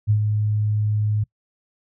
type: tone with ADSR envelope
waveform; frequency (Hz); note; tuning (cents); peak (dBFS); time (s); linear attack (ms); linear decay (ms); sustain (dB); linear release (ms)
sine; 105.9; G#2; +34; -13; 0.07-1.24; 33; 83; -5; 9
effects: noise-tail reverb RT60 0.1 s tail -24 dB re dry